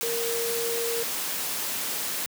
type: tone in noise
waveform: sine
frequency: 465.6 Hz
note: A#4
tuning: 2 cents flat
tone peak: -28 dBFS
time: 0.03-1.03 s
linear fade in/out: 0 ms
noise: white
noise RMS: -30 dBFS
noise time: 0.01-2.26 s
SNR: -1 dB
effects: high-pass 150 Hz 12 dB/octave